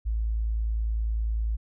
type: tone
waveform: sine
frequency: 55 Hz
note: A1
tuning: in tune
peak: -24 dBFS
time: 0.05-1.57 s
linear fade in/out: 20 ms
effects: none